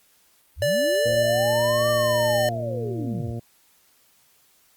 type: linear two-way sweep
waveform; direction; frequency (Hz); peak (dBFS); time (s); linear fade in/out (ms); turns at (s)
sine; up then down; 52.3 to 1183 to 52.3; -28; 0.56-3.33; 50; 1.9
type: tone with pitch glide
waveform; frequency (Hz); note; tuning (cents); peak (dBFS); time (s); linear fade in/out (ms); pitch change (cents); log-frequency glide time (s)
square; 583 to 603.2; D5 to D5; -13 to +46; -20; 0.62-2.49; 2; +59; 0.83-1.9
type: harmonic tone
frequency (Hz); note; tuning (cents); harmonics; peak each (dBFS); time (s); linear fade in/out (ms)
116.54; A#2; 0; 1 / 2 / 3 / 4 / 5 / 6; -29 / -35 / -39 / -41 / -43 / -45; 1.05-3.4; 10
effects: white hiss -60 dBFS RMS until 4.76 s + Opus 48 kbps